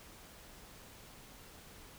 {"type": "silence", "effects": ["pink hiss -55 dBFS RMS until 1.98 s"]}